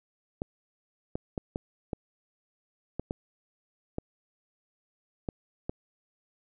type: clicks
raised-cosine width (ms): 2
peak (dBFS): -18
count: 10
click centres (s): 0.419 / 1.155 / 1.378 / 1.559 / 1.932 / 2.996 / 3.109 / 3.984 / 5.288 / 5.695
effects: none